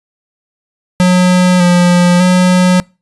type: tone with pitch steps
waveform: square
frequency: 181.4 / 176.8 / 181.9 Hz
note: F#3 / F3 / F#3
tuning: -34 / +22 / -29 cents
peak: -6 dBFS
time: 1-2.8 s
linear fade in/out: 0 ms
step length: 600 ms
effects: noise-tail reverb RT60 0.3 s tail -26 dB re dry + resampled to 24000 Hz